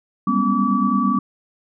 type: tone cluster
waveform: sine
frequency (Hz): 192.2 / 200.9 / 244.3 / 275 / 1150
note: G3 / G3 / B3 / C#4 / D6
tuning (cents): -34 / +43 / -19 / -14 / -37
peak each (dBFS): -26 / -21 / -21 / -24 / -20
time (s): 0.27-1.19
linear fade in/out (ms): 5
effects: none